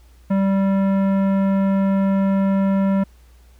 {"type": "tone with tanh clipping", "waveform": "sine", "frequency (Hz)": 194.8, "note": "G3", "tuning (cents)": -11, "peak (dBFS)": -17, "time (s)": [0.3, 3.04], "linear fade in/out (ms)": 10, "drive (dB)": 15, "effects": ["added 60 Hz sine -46 dBFS peak until 3.59 s", "pink hiss -58 dBFS RMS until 3.59 s"]}